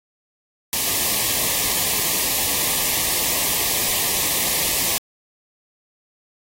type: band-stop noise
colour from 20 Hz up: white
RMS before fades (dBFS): -21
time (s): 0.73-4.98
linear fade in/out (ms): 0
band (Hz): 1200 to 1700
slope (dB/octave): 96
effects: AAC 48 kbps